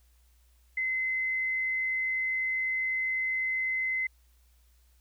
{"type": "tone", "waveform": "sine", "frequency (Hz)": 2052, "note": "C7", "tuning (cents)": -34, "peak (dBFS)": -27, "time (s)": [0.77, 4.07], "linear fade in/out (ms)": 5, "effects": ["added 60 Hz sine -60 dBFS peak until 5 s", "white hiss -70 dBFS RMS until 5 s"]}